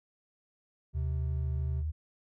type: tone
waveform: triangle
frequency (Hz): 129.5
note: C3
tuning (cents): -17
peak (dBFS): -33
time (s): 0.93-1.84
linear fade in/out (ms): 50
type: tone with vibrato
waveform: sine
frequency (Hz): 76.9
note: D#2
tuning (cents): -20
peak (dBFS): -30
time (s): 0.94-1.92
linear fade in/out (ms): 20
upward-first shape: triangle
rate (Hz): 11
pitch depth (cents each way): 32
effects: none